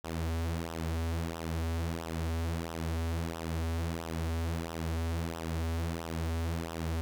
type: tone with flanger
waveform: sawtooth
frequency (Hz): 82.41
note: E2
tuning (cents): 0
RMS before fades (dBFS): -34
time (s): 0.04-7.01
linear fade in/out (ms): 0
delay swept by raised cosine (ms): 0.44 to 6.44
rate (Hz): 1.5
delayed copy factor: -0.75
effects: none